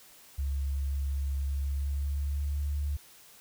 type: tone with pitch glide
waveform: sine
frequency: 69.3 to 72.37 Hz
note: C#2 to D2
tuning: 0 to -25 cents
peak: -28 dBFS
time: 0.38-2.97 s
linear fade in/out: 10 ms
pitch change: +75 cents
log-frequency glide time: 1.54-2.69 s
effects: white hiss -55 dBFS RMS until 3.4 s